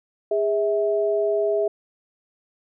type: tone pair together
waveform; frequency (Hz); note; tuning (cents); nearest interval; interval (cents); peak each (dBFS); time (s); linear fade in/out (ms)
sine; 409.9 / 650; G#4 / E5; -23 / -24; minor sixth; 799; -21 / -22; 0.31-1.68; 5
effects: none